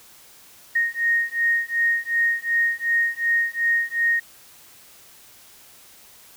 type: beating tone pair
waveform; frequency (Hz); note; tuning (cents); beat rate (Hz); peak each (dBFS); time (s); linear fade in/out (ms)
sine; 1859 / 1861.7; A#6 / A#6; -5 / -3; 2.7; -22 / -22; 0.75-4.2; 10
effects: white hiss -49 dBFS RMS until 6.36 s